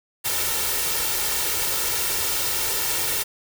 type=noise with comb filter; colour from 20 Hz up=white; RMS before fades=-24 dBFS; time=0.24-3.24 s; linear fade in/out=20 ms; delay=2.2 ms; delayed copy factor=+0.6; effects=none